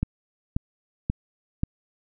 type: click train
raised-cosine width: 5 ms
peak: -11 dBFS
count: 4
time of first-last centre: 0.03-1.634 s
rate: 1.87 Hz
effects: none